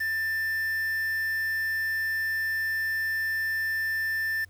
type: tone with quantisation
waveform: triangle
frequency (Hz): 1780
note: A6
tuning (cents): +20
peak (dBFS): -24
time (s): 0-4.45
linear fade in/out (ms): 10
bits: 7
effects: added 89 Hz sine -51 dBFS peak until 4.49 s + pink hiss -66 dBFS RMS until 4.49 s